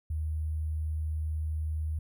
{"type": "tone with sample-and-hold", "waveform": "sine", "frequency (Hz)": 77.8, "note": "D#2", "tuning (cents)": 0, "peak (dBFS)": -29, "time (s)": [0.1, 1.99], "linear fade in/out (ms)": 5, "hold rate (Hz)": 11025, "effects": []}